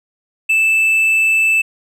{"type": "tone", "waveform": "triangle", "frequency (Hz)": 2637, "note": "E7", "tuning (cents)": 0, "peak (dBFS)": -9, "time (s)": [0.49, 1.62], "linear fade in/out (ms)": 10, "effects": []}